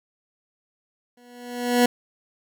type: tone with exponential growth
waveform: 20% pulse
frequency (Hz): 243.7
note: B3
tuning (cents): -23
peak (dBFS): -9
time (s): 1.17-1.86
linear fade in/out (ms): 5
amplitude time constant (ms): 150
effects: none